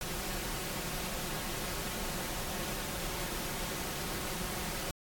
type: noise with comb filter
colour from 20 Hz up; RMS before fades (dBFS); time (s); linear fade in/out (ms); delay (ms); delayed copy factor
pink; -37; 0.01-4.91; 2; 5.5; +0.5
effects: AAC 64 kbps